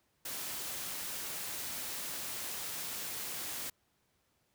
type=noise; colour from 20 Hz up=white; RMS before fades=-40 dBFS; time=0.25-3.7 s; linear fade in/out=5 ms; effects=pink hiss -75 dBFS RMS until 4.54 s + high-pass 60 Hz 12 dB/octave